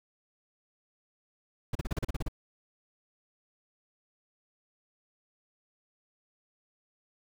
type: noise bursts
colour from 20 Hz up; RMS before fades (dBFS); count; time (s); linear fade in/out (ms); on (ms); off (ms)
brown; -30; 10; 1.73-2.284; 5; 23; 36
effects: none